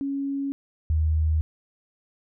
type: tone pair in turn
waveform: sine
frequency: 277.2 / 78.4 Hz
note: C#4 / D#2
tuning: 0 / +14 cents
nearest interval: octave + minor seventh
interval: 2186 cents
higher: first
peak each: -25 / -19 dBFS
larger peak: second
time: 0.01-0.52 / 0.9-1.41 s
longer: neither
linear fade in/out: 0 ms
effects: none